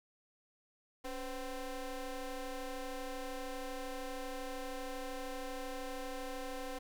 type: ring-modulated tone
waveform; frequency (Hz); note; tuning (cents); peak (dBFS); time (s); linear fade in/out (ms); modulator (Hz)
25% pulse; 261.4; C4; -1; -33; 1.04-6.79; 10; 245
effects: none